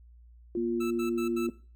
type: tone with pitch glide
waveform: sine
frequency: 349.2 to 347 Hz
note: F4 to F4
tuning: 0 to -11 cents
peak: -28 dBFS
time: 0.55-1.49 s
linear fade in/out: 2 ms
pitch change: -11 cents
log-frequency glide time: 0.86-1.33 s
type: tone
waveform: sine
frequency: 238.1 Hz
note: A#3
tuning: 37 cents sharp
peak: -31 dBFS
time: 0.57-1.5 s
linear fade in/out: 2 ms
type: tone bursts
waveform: 25% pulse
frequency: 1318.5 Hz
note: E6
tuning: in tune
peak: -34 dBFS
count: 4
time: 0.8-1.471 s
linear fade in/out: 10 ms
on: 110 ms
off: 77 ms
effects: noise-tail reverb RT60 0.4 s tail -18 dB re dry + added 59 Hz sine -51 dBFS peak until 1.75 s